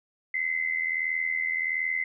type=tone with amplitude modulation; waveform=sine; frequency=2055 Hz; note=C7; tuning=32 cents flat; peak=-22 dBFS; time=0.34-2.04 s; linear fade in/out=5 ms; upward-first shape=sine; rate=81.4 Hz; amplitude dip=75%; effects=none